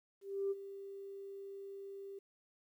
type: tone with ADSR envelope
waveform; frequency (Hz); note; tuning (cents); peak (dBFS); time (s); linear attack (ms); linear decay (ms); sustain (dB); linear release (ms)
sine; 394.5; G4; +11; -31; 0.21-2.19; 300; 30; -14; 7
effects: tanh soft clip ceiling -28 dBFS + 12-bit